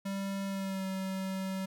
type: tone with pitch glide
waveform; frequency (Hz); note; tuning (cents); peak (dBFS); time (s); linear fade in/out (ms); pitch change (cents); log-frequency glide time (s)
square; 196 to 190.53; G3 to G3; 0 to -49; -34; 0.05-1.66; 10; -49; 0.47-0.86
effects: none